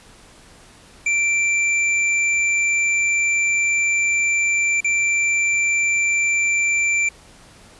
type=tone with dropouts; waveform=square; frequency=2349 Hz; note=D7; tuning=in tune; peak=-17 dBFS; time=1.06-7.09 s; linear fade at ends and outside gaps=5 ms; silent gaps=4.806-4.844 s; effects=pink hiss -47 dBFS RMS until 7.79 s + resampled to 24000 Hz